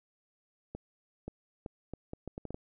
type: accelerating click train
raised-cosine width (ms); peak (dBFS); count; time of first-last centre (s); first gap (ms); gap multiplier
2; -26; 10; 0.75-2.544; 530; 0.72
effects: none